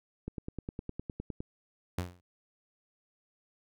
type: click train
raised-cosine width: 3 ms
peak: -24 dBFS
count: 12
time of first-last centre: 0.28-1.405 s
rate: 9.78 Hz
type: tone with exponential decay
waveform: sawtooth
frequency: 89.1 Hz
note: F2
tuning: 35 cents sharp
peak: -25 dBFS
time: 1.98-2.21 s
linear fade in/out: 5 ms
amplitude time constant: 50 ms
effects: none